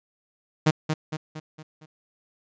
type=tone with echo; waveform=sawtooth; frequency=155.56 Hz; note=D#3; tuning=in tune; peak=-12 dBFS; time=0.66-0.71 s; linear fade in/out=10 ms; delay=230 ms; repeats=5; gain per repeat=-6 dB; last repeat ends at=1.86 s; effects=resampled to 16000 Hz